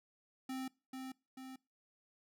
square tone with echo, 261.6 Hz, C4, in tune, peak -40 dBFS, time 0.49-0.68 s, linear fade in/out 5 ms, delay 440 ms, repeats 2, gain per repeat -4 dB, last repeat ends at 1.56 s, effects noise-tail reverb RT60 0.3 s tail -24 dB re dry

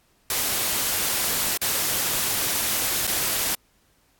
white noise with dropouts, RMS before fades -24 dBFS, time 0.3-3.55 s, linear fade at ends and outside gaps 2 ms, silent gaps 1.574-1.615 / 3.069-3.075 s, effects pink hiss -63 dBFS RMS until 4.19 s + AAC 64 kbps

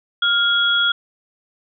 sine tone pair together, 1404 / 3332 Hz, F6 / G#7, +9 / +5 cents, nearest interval octave + minor third, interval 1496 cents, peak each -17 dBFS, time 0.22-0.92 s, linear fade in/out 5 ms, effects none

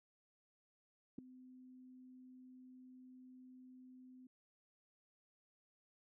sine tone with ADSR envelope, 255.2 Hz, C4, 43 cents flat, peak -38 dBFS, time 1.18-4.27 s, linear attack 7 ms, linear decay 3 ms, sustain -18 dB, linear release 4 ms, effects none

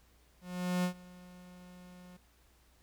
45% pulse tone with ADSR envelope, 180 Hz, F#3, 47 cents flat, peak -28 dBFS, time 0.41-2.17 s, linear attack 430 ms, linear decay 92 ms, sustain -23 dB, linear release 6 ms, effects added 60 Hz sine -66 dBFS peak until 2.82 s + pink hiss -68 dBFS RMS until 2.82 s

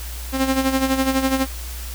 sawtooth tone with tremolo, 265.6 Hz, C4, 26 cents sharp, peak -11 dBFS, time 0.32-1.47 s, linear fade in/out 50 ms, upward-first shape sine, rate 12 Hz, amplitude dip 65%, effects added 60 Hz sine -29 dBFS peak until 1.94 s + white hiss -36 dBFS RMS until 1.94 s

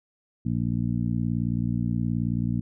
harmonic tone, 58.8 Hz, A#1, 16 cents sharp, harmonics 1 / 2 / 3 / 4 / 5, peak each -36 / -27 / -28 / -29 / -36 dBFS, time 0.45-2.61 s, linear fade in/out 10 ms, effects none

